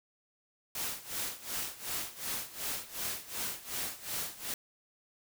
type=noise with tremolo; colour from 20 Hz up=white; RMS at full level=-35 dBFS; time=0.75-4.54 s; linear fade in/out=2 ms; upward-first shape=sine; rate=2.7 Hz; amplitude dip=85%; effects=none